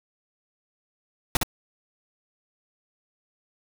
pink noise with echo, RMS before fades -21 dBFS, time 1.35-1.37 s, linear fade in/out 2 ms, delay 62 ms, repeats 1, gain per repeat -2 dB, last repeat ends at 1.432 s, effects none

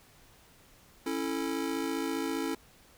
square chord, A major, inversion first, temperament just, 275 / 330 / 440 Hz, C#4 / E4 / A4, -14 / +2 / 0 cents, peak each -35 / -35 / -38 dBFS, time 1.06-2.55 s, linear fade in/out 5 ms, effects pink hiss -59 dBFS RMS until 2.97 s

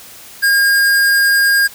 square tone, 1619 Hz, G#6, 45 cents flat, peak -10 dBFS, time 0.42-1.68 s, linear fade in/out 20 ms, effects white hiss -37 dBFS RMS until 1.74 s

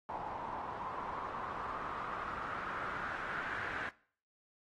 white noise with low-pass filter sweep, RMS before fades -41 dBFS, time 0.09-3.89 s, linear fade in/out 0 ms, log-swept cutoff 900 to 1600 Hz, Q 4.4, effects noise-tail reverb RT60 0.5 s tail -20 dB re dry + AAC 32 kbps

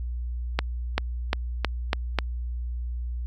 accelerating click train, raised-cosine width 0.3 ms, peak -6 dBFS, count 6, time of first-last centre 0.59-2.187 s, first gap 390 ms, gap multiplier 0.9, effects added 60 Hz sine -28 dBFS peak until 3.26 s

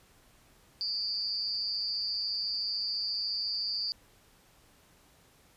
sine tone with amplitude modulation, 4699 Hz, D8, in tune, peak -26 dBFS, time 0.81-3.92 s, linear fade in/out 0 ms, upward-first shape sine, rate 214 Hz, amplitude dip 100%, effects pink hiss -62 dBFS RMS until 5.56 s + resampled to 32000 Hz

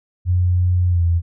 sine tone with pitch glide, 89.7 to 85.11 Hz, F2 to F2, +47 to -44 cents, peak -13 dBFS, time 0.25-1.22 s, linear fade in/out 50 ms, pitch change -91 cents, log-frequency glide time 0.88-1.03 s, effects none

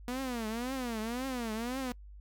sawtooth tone with vibrato, 240.5 Hz, B3, 46 cents flat, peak -30 dBFS, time 0.08-1.92 s, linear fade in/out 0 ms, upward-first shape triangle, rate 1.9 Hz, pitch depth 210 cents each way, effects noise-tail reverb RT60 0.1 s tail -25 dB re dry + added 50 Hz sine -47 dBFS peak until 2.2 s

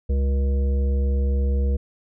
harmonic tone with a mistuned harmonic, 68.3 Hz, C#2, 25 cents flat, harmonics 1 / 3 / 5 / 7 / 9, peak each -18 / -32 / -40 / -33 / -47 dBFS, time 0.09-1.77 s, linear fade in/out 10 ms, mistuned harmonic 5, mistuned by +79 cents, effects none

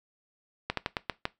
slowing click train, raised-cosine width 0.3 ms, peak -12 dBFS, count 6, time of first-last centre 0.7-1.254 s, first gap 73 ms, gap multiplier 1.21, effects noise-tail reverb RT60 0.2 s tail -19 dB re dry

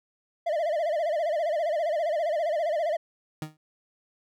triangle tone with vibrato, 639 Hz, D#5, 46 cents sharp, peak -22 dBFS, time 0.46-2.97 s, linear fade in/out 10 ms, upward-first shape sine, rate 15 Hz, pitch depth 140 cents each way
30% pulse tone with exponential decay, 154.6 Hz, D#3, 11 cents flat, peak -26 dBFS, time 3.42-3.57 s, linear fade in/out 2 ms, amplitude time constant 31 ms
effects none

